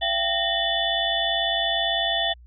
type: tone cluster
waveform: sine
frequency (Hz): 675 / 773 / 1843 / 2995 / 3473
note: E5 / G5 / A#6 / F#7 / A7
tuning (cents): +41 / -24 / -20 / +20 / -23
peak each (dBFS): -27 / -30 / -29 / -28 / -25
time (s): 0.01-2.34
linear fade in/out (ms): 20
effects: added 60 Hz sine -45 dBFS peak until 2.46 s